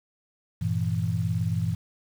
sine chord, E diminished, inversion first, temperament equal, 98 / 116.54 / 164.81 Hz, G2 / Bb2 / E3, 0 / 0 / 0 cents, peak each -28 dBFS, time 0.61-1.75 s, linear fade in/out 10 ms, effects 8-bit

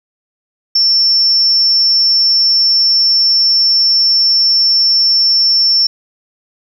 sine tone with amplitude modulation, 5410 Hz, E8, 44 cents sharp, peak -6 dBFS, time 0.75-5.87 s, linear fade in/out 5 ms, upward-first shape sine, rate 294 Hz, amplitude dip 35%, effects 7-bit

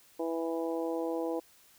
harmonic tone, 164.81 Hz, E3, in tune, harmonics 2 / 3 / 4 / 5 / 6, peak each -34 / -34 / -40 / -42 / -46 dBFS, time 0.19-1.4 s, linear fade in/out 10 ms, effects white hiss -61 dBFS RMS until 1.78 s

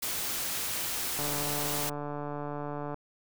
white noise, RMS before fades -33 dBFS, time 0.02-1.9 s, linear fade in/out 10 ms
click train, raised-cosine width 1 ms, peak -23 dBFS, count 257, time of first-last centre 1.19-2.943 s, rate 146 Hz
effects none

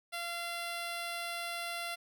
10% pulse tone, 687 Hz, F5, 29 cents flat, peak -28 dBFS, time 0.12-1.96 s, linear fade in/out 20 ms, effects none

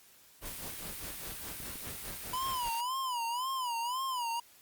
pink noise with tremolo, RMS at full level -43 dBFS, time 0.41-2.7 s, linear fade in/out 20 ms, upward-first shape sine, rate 4.9 Hz, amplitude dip 80%
white high-pass noise, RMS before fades -43 dBFS, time 0.45-2.81 s, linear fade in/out 5 ms, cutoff 1300 Hz, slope 12 dB/octave
clicks, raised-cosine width 3 ms, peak -34 dBFS, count 2, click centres 1.603 / 1.757 s
square tone with vibrato, 991 Hz, B5, 6 cents sharp, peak -33 dBFS, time 2.33-4.4 s, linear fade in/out 5 ms, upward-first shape sine, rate 1.9 Hz, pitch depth 130 cents each way
effects white hiss -60 dBFS RMS until 4.61 s + Opus 48 kbps

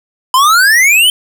square exponential sweep, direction up, 1001 to 3136 Hz, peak -6 dBFS, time 0.34-1.1 s, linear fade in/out 2 ms, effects none

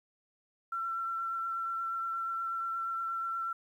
sine tone with vibrato, 1351 Hz, E6, 42 cents sharp, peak -32 dBFS, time 0.72-3.53 s, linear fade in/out 5 ms, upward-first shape sine, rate 8.4 Hz, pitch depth 14 cents each way, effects 11-bit

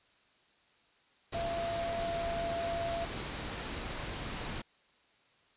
sine tone in noise, 678 Hz, E5, 49 cents sharp, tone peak -33 dBFS, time 1.34-3.05 s, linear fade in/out 10 ms, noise pink, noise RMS -39 dBFS, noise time 1.32-4.62 s, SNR +3 dB, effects white hiss -67 dBFS RMS until 5.56 s + resampled to 8000 Hz

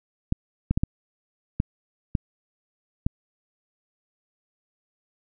clicks, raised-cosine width 5 ms, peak -9 dBFS, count 7, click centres 0.324 / 0.71 / 0.775 / 0.835 / 1.601 / 2.152 / 3.065 s, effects none

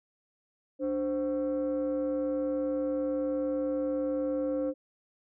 sine tone pair together, 293.7 / 522.9 Hz, D4 / C5, 0 / -1 cents, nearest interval minor seventh, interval 999 cents, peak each -29 / -28 dBFS, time 0.79-4.74 s, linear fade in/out 50 ms, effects tanh soft clip ceiling -24 dBFS

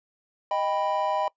triangle chord, Eb augmented, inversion none, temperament equal with one note detuned, 622.3 / 789.9 / 987.8 Hz, Eb5 / G5 / B5, 0 / +13 / 0 cents, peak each -26 dBFS, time 0.51-1.28 s, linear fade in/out 2 ms, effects noise-tail reverb RT60 0.1 s tail -22 dB re dry + resampled to 16000 Hz

